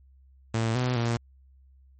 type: tone with pitch steps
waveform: sawtooth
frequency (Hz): 113.3 / 125.4 / 117.2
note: A#2 / B2 / A#2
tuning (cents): -49 / +27 / +10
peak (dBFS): -20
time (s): 0.54-1.17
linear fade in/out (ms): 5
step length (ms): 210
effects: added 66 Hz sine -53 dBFS peak until 1.99 s + MP3 32 kbps